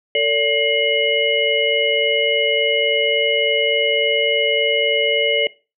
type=tone cluster; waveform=sine; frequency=450.5 / 574 / 2126 / 2937 Hz; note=A4 / D5 / C7 / F#7; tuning=+41 / -40 / +27 / -13 cents; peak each=-20 dBFS; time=0.15-5.47 s; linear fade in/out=2 ms; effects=noise-tail reverb RT60 0.3 s tail -20 dB re dry